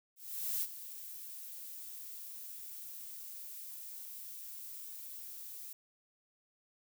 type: noise with ADSR envelope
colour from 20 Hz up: violet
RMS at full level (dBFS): -34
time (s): 0.16-5.73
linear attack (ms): 460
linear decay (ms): 46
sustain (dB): -13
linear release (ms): 4
effects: none